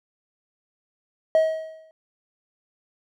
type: tone with exponential decay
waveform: triangle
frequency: 637 Hz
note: D#5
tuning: 41 cents sharp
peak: -10 dBFS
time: 1.35-1.91 s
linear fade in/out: 1 ms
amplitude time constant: 120 ms
effects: tanh soft clip ceiling -8 dBFS